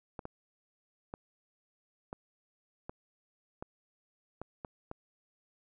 clicks, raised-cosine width 1 ms, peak -26 dBFS, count 9, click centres 0.192 / 0.254 / 1.139 / 2.129 / 2.895 / 3.625 / 4.416 / 4.648 / 4.914 s, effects none

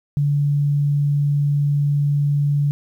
sine tone, 144.2 Hz, D3, 31 cents flat, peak -15 dBFS, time 0.17-2.71 s, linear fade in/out 0 ms, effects 9-bit

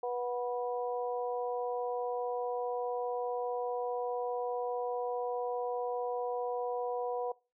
harmonic tone, 244.8 Hz, B3, 15 cents flat, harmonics 2 / 3 / 4, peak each -34 / -37 / -42 dBFS, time 0.03-7.32 s, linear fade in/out 5 ms, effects noise-tail reverb RT60 0.3 s tail -22 dB re dry

